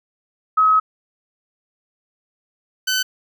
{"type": "tone pair in turn", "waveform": ["sine", "15% pulse"], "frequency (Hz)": [1277, 1515.9], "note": ["D#6", "F#6"], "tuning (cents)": [45, 42], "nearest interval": "minor third", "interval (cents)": 297, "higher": "second", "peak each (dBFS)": -11, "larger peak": "neither", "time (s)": [[0.57, 0.8], [2.87, 3.03]], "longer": "first", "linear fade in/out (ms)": 10, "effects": []}